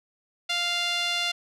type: tone with band-pass filter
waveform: sawtooth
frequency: 698 Hz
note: F5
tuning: 1 cent flat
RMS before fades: -27 dBFS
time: 0.49-1.32 s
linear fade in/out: 10 ms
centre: 3400 Hz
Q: 2.1
effects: resampled to 32000 Hz